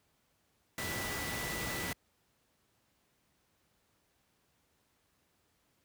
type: tone in noise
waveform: sine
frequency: 1975.5 Hz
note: B6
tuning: in tune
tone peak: -41 dBFS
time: 0.78-1.93 s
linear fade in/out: 2 ms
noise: pink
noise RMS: -38 dBFS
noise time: 0.78-1.93 s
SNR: -6 dB
effects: pink hiss -74 dBFS RMS until 5.84 s + high-pass 60 Hz 12 dB/octave